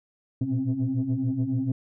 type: tone cluster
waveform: sine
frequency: 113 / 119.9 / 126.9 / 257.2 / 267.2 Hz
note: A2 / A#2 / B2 / C4 / C4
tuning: +47 / +49 / +47 / -30 / +36 cents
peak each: -35 / -28 / -29 / -34 / -26 dBFS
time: 0.41-1.72 s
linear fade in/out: 5 ms
effects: tanh soft clip ceiling -17 dBFS